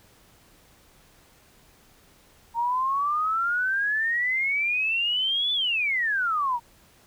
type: exponential two-way sweep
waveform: sine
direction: up then down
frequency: 919 to 3507 to 919 Hz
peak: -22 dBFS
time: 2.54-6.6 s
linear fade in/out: 50 ms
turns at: 5.53 s
effects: pink hiss -57 dBFS RMS until 7.06 s